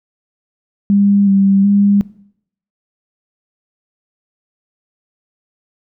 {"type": "tone with pitch steps", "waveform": "sine", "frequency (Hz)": [200.9, 196, 201.6], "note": ["G3", "G3", "G3"], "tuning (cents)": [43, 0, 49], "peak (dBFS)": -8, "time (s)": [0.9, 2.01], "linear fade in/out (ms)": 0, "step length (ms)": 370, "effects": ["noise-tail reverb RT60 0.7 s tail -20 dB re dry"]}